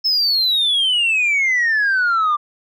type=exponential sweep; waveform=sine; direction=down; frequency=5280 to 1175 Hz; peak=-12 dBFS; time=0.04-2.37 s; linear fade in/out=20 ms; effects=tanh soft clip ceiling -12 dBFS